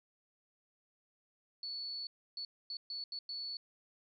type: tone bursts at uneven times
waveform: sine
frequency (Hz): 4435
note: C#8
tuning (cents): 0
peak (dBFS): -39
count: 6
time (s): 1.63-2.07 / 2.37-2.45 / 2.7-2.77 / 2.9-3.04 / 3.12-3.19 / 3.29-3.57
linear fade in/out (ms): 2
effects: none